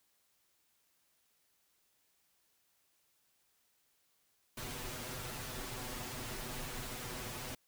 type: noise with comb filter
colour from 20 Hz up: pink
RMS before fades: -43 dBFS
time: 4.57-7.55 s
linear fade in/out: 5 ms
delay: 8 ms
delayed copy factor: +0.9
effects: white hiss -75 dBFS RMS until 7.67 s